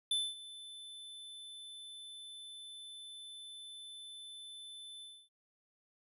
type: tone with ADSR envelope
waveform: square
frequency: 3520 Hz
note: A7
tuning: in tune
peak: -30 dBFS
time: 0.11-5.29 s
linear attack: 4 ms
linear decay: 230 ms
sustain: -18 dB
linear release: 270 ms
effects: resampled to 32000 Hz